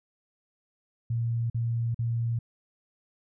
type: tone bursts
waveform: sine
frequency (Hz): 116.54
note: A#2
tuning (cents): 0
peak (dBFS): -25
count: 3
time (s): 1.1-2.39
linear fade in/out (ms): 5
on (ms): 400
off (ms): 45
effects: none